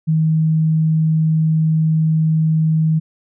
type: tone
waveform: sine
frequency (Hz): 158.5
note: D#3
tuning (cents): +32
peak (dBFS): -12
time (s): 0.07-3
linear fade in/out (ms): 20
effects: none